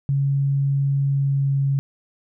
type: tone with pitch glide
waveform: sine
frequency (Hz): 138.9 to 138.02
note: C#3 to C#3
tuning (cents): +4 to -7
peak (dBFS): -17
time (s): 0.09-1.79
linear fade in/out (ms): 0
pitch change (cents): -11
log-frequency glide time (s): 1.07-1.56
effects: none